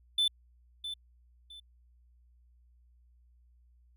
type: tone with echo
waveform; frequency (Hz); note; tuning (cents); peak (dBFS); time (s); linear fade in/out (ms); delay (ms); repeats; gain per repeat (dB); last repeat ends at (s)
triangle; 3520; A7; 0; -23; 0.18-0.28; 5; 660; 2; -11; 1.6
effects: added 60 Hz sine -60 dBFS peak until 3.96 s